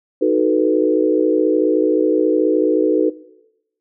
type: chord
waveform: sine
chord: B dominant seventh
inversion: first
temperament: equal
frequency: 311.1 / 370 / 440 / 493.9 Hz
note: D#4 / F#4 / A4 / B4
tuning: 0 / 0 / 0 / 0 cents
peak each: -18 dBFS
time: 0.21-3.1 s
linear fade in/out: 10 ms
effects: noise-tail reverb RT60 0.9 s tail -19 dB re dry